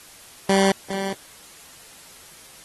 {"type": "tone with echo", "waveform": "15% pulse", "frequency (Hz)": 194.6, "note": "G3", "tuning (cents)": -12, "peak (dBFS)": -9, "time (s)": [0.49, 0.72], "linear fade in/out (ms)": 5, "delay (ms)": 410, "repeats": 1, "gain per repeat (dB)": -10, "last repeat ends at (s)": 1.13, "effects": ["white hiss -46 dBFS RMS until 2.64 s", "AAC 32 kbps"]}